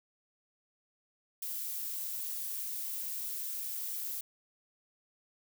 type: noise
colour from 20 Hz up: violet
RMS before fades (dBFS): -38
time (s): 1.42-4.21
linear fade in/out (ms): 5
effects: none

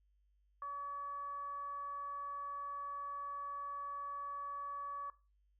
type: tone with frequency modulation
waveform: sine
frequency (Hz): 1137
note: C#6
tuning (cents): +44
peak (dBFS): -40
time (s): 0.62-5.1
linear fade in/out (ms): 2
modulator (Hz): 572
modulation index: 0.23
effects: noise-tail reverb RT60 0.3 s tail -17 dB re dry + added 50 Hz sine -70 dBFS peak until 5.59 s

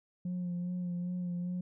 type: tone with vibrato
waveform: sine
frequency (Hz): 177.7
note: F3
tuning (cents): +30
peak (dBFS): -31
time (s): 0.25-1.61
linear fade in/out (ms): 5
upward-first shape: sine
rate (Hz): 2.5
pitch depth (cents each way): 25
effects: tanh soft clip ceiling -31 dBFS

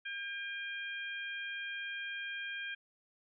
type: harmonic tone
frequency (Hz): 803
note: G5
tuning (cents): +41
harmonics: 2 / 3 / 4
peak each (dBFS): -40 / -44 / -46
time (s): 0.05-2.75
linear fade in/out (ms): 10
effects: none

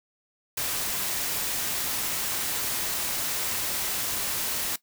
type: noise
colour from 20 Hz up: white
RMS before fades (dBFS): -29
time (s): 0.57-4.76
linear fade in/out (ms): 5
effects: noise-tail reverb RT60 0.1 s tail -17 dB re dry

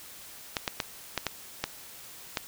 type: clicks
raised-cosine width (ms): 0.2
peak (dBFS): -10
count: 7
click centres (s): 0.568 / 0.678 / 0.802 / 1.177 / 1.267 / 1.64 / 2.372
effects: white hiss -47 dBFS RMS until 2.47 s

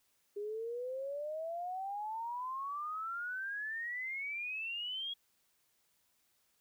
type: exponential sweep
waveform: sine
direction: up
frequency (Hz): 404 to 3322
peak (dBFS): -37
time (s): 0.36-5.14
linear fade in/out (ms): 10
effects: white hiss -75 dBFS RMS until 6.6 s

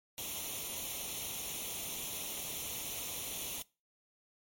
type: noise with comb filter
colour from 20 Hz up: white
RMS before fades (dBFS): -40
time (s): 0.18-3.62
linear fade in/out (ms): 0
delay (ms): 0.31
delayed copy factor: +0.75
effects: noise-tail reverb RT60 0.3 s tail -22 dB re dry + MP3 64 kbps

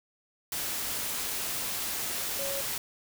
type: tone in noise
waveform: sine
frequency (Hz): 554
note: C#5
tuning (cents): -1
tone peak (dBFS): -35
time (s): 2.39-2.61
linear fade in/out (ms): 2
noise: white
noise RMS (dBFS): -33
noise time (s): 0.52-2.78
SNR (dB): -5
effects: none

